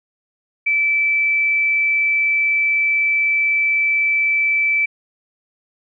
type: tone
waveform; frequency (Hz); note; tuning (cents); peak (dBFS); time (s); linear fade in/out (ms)
sine; 2318; D7; -23; -14; 0.66-4.86; 10
effects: none